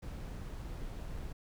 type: noise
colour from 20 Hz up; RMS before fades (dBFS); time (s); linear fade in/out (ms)
brown; -42; 0.02-1.33; 10
effects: none